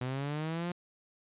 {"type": "linear sweep", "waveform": "sawtooth", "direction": "up", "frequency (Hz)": [123.9, 178.3], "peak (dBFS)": -29, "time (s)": [0.01, 0.72], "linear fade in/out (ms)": 5, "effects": ["resampled to 8000 Hz"]}